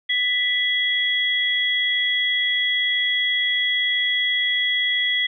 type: tone pair together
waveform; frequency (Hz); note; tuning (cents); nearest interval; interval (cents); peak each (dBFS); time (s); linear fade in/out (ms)
sine; 1978 / 3327; B6 / G#7; +2 / +2; major sixth; 900; -21; 0.09-5.27; 10
effects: none